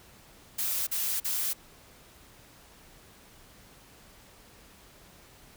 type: noise bursts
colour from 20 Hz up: blue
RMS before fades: -30 dBFS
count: 3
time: 0.58-1.534 s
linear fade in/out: 10 ms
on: 290 ms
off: 42 ms
effects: pink hiss -55 dBFS RMS until 5.56 s

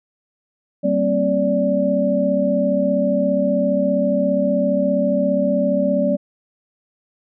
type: tone cluster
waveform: sine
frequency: 192.7 / 229.7 / 264.7 / 581 Hz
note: G3 / A#3 / C4 / D5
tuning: -29 / -25 / +20 / -19 cents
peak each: -21 / -24 / -22 / -18 dBFS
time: 0.83-6.17 s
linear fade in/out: 20 ms
effects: none

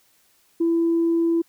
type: tone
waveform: sine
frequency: 334 Hz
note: E4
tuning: 23 cents sharp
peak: -16 dBFS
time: 0.6-1.42 s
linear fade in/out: 10 ms
effects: tanh soft clip ceiling -13 dBFS + white hiss -61 dBFS RMS until 1.48 s

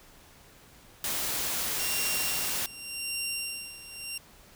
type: noise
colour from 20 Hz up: white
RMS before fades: -31 dBFS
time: 1.04-2.66 s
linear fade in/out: 2 ms
type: tone with tremolo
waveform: 15% pulse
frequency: 2768 Hz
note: F7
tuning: 16 cents flat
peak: -23 dBFS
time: 1.79-4.18 s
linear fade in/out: 5 ms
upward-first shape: sine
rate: 0.86 Hz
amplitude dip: 80%
effects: pink hiss -55 dBFS RMS until 4.55 s

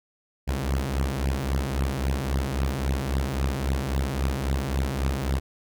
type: beating tone pair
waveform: sawtooth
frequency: 65.41 / 69.11 Hz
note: C2 / C#2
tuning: 0 / -5 cents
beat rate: 3.7 Hz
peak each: -23 dBFS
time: 0.47-5.4 s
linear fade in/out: 20 ms
effects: none

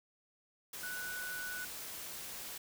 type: tone in noise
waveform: sine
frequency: 1482 Hz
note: F#6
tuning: 2 cents sharp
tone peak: -40 dBFS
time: 0.83-1.65 s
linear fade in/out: 5 ms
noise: white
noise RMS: -45 dBFS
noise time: 0.73-2.58 s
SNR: +2 dB
effects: none

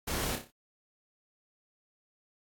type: noise with echo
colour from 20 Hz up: pink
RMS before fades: -34 dBFS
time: 0.07-0.36 s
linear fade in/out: 10 ms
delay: 30 ms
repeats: 5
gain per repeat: -6 dB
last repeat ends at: 0.51 s
effects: AAC 64 kbps

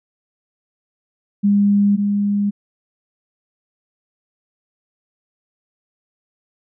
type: tone pair in turn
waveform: sine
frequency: 202.6 / 203.3 Hz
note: G#3 / G#3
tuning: -43 / -37 cents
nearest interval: unison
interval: 6 cents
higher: second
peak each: -11 / -15 dBFS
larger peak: first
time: 1.43-1.97 / 1.97-2.51 s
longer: neither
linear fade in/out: 20 ms
effects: none

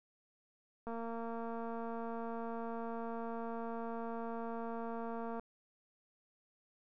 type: click train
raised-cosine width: 1 ms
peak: -30 dBFS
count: 1042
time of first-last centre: 0.87-5.396 s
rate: 230 Hz
effects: none

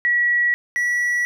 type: tone pair in turn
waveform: sine / triangle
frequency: 1929 / 1941.3 Hz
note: B6 / B6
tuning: -41 / -30 cents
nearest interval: unison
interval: 11 cents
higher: second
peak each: -15 / -16 dBFS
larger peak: first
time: 0.05-0.54 / 0.76-1.25 s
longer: neither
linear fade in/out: 0 ms
effects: none

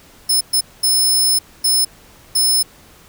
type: tone bursts at uneven times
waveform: 20% pulse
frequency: 5230 Hz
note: E8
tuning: 15 cents flat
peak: -7 dBFS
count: 5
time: 0.29-0.41 / 0.53-0.61 / 0.83-1.39 / 1.64-1.85 / 2.35-2.63 s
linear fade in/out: 10 ms
effects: pink hiss -46 dBFS RMS until 3.08 s

